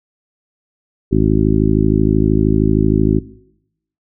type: harmonic tone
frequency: 53 Hz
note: G#1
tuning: 36 cents sharp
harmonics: 1 / 2 / 3 / 4 / 5 / 6 / 7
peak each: -18 / -18 / -18 / -18 / -18 / -18 / -18 dBFS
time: 1.11-3.2 s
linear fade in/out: 20 ms
effects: noise-tail reverb RT60 0.8 s tail -19 dB re dry